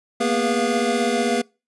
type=tone cluster; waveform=square; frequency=229.3 / 245.2 / 408.8 / 486.3 / 695 Hz; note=A#3 / B3 / G#4 / B4 / F5; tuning=-28 / -12 / -27 / -27 / -9 cents; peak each=-26 dBFS; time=0.2-1.42 s; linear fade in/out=10 ms; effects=noise-tail reverb RT60 0.3 s tail -26 dB re dry + resampled to 24000 Hz